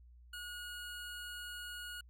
25% pulse tone, 1447 Hz, F#6, 39 cents flat, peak -40 dBFS, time 0.33-2.01 s, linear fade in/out 5 ms, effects added 60 Hz sine -56 dBFS peak until 2.09 s

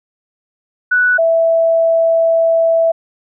sine tone pair in turn, 1480 / 659.3 Hz, F#6 / E5, 0 / 0 cents, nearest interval octave + major second, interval 1400 cents, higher first, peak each -9 dBFS, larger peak neither, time 0.91-1.18 / 1.18-2.92 s, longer second, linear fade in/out 10 ms, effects none

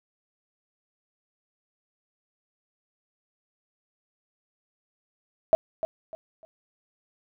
sine tone with echo, 645 Hz, E5, 38 cents flat, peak -13 dBFS, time 5.53-5.55 s, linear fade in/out 0 ms, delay 300 ms, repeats 3, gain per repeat -11 dB, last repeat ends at 6.45 s, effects none

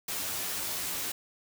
white noise with comb filter, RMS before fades -34 dBFS, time 0.08-1.12 s, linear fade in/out 5 ms, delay 11 ms, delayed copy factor +0.5, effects none

